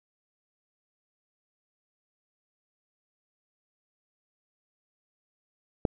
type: click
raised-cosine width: 2 ms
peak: -10 dBFS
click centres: 5.852 s
effects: none